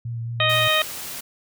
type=tone with vibrato; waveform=sine; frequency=116.54 Hz; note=A#2; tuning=in tune; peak=-26 dBFS; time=0.05-0.68 s; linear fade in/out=5 ms; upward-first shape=sine; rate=4.6 Hz; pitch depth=20 cents each way
type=harmonic tone; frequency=622.3 Hz; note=D#5; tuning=in tune; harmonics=1 / 2 / 3 / 4 / 5 / 6; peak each=-24 / -24 / -24 / -24 / -24 / -24 dBFS; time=0.4-0.82 s; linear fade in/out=2 ms
type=noise; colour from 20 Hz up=white; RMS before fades=-33 dBFS; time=0.49-1.21 s; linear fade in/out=10 ms
effects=none